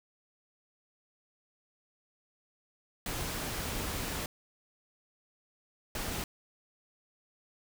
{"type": "noise bursts at uneven times", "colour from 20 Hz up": "pink", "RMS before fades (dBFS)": -36, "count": 2, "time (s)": [[3.06, 4.26], [5.95, 6.24]], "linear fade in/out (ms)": 2, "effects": []}